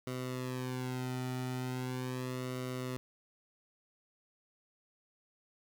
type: tone with flanger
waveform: sawtooth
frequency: 127.4 Hz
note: C3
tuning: 46 cents flat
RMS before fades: -38 dBFS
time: 0.07-2.97 s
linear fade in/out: 0 ms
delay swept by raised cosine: 1.2 to 1.87 ms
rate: 0.39 Hz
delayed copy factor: -1
effects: none